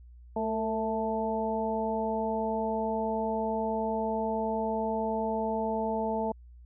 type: harmonic tone with a mistuned harmonic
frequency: 220 Hz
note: A3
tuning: in tune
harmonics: 1 / 2 / 3 / 4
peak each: -33 / -33 / -33 / -33 dBFS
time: 0.36-6.32 s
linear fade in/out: 5 ms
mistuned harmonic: 2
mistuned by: +36 cents
effects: added 60 Hz sine -48 dBFS peak until 6.65 s